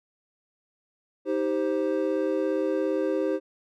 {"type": "chord", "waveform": "triangle", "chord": "C minor", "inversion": "first", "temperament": "equal with one note detuned", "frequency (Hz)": [314.7, 392, 523.3], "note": ["Eb4", "G4", "C5"], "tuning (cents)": [20, 0, 0], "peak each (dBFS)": -26, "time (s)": [1.25, 3.4], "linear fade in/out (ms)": 50, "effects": []}